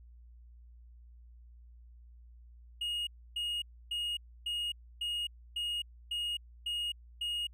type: tone bursts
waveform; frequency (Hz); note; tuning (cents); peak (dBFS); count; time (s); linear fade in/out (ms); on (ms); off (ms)
triangle; 2868; F7; +45; -31; 9; 2.81-7.47; 5; 260; 290
effects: added 59 Hz sine -52 dBFS peak until 7.53 s